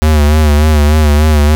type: tone with vibrato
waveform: square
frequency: 75.5 Hz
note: D2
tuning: 48 cents sharp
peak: -6 dBFS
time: 0.02-1.55 s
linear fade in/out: 0 ms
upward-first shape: sine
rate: 3.4 Hz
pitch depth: 57 cents each way
effects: none